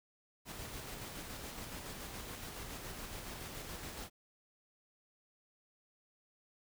pink noise with tremolo, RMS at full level -45 dBFS, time 0.45-4.1 s, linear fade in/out 50 ms, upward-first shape square, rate 7.1 Hz, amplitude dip 25%, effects none

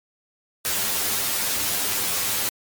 white noise with comb filter, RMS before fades -24 dBFS, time 0.65-2.49 s, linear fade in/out 0 ms, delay 10 ms, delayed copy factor +1, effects MP3 96 kbps

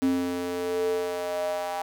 square tone with high-pass filter sweep, 88.3 Hz, F2, 20 cents sharp, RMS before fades -28 dBFS, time 0.02-1.82 s, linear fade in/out 0 ms, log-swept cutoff 270 to 760 Hz, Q 6.6, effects none

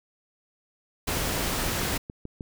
pink noise, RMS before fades -28 dBFS, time 1.07-1.98 s, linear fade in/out 10 ms
click train, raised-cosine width 3 ms, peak -23 dBFS, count 9, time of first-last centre 1.17-2.408 s, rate 6.46 Hz
effects none

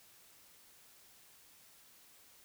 silence, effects white hiss -62 dBFS RMS until 2.44 s

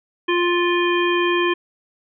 harmonic tone, 350.2 Hz, F4, 5 cents sharp, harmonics 1 / 3 / 5 / 7 / 9, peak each -18 / -23 / -25 / -26 / -28 dBFS, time 0.28-1.54 s, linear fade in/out 10 ms, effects none

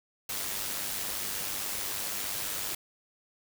white noise with amplitude modulation, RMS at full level -32 dBFS, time 0.29-2.75 s, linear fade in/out 5 ms, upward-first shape sine, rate 100 Hz, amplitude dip 50%, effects none

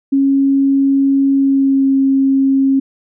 sine tone with pitch glide, 274.1 to 270 Hz, C#4 to C#4, -19 to -45 cents, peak -9 dBFS, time 0.12-2.8 s, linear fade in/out 10 ms, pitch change -26 cents, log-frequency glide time 1.33-1.96 s, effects none

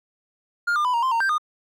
triangle tone with pitch steps, 1410 / 1201 / 997 / 936 / 1042 / 920 / 1574 / 1223 Hz, F6 / D6 / B5 / A#5 / C6 / A#5 / G6 / D#6, +16 / +38 / +16 / +7 / -7 / -23 / +7 / -30 cents, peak -17 dBFS, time 0.67-1.382 s, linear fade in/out 10 ms, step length 89 ms, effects none

